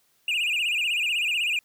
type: tone with vibrato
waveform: triangle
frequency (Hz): 2637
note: E7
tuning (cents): 0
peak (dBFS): -21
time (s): 0.28-1.59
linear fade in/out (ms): 2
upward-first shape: sine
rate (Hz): 16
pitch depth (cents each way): 170
effects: white hiss -66 dBFS RMS until 1.64 s